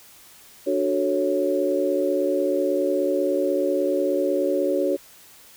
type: chord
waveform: sine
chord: D major seventh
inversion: none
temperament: equal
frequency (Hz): 293.7 / 370 / 440 / 554.4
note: D4 / F#4 / A4 / C#5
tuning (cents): 0 / 0 / 0 / 0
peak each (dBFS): -26 / -24 / -29 / -23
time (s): 0.66-4.97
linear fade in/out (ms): 20
effects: white hiss -49 dBFS RMS until 5.56 s